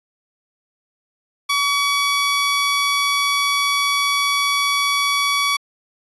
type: tone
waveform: 15% pulse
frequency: 1135 Hz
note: C#6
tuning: 41 cents sharp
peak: -10 dBFS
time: 1.49-5.57 s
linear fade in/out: 10 ms
effects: resampled to 24000 Hz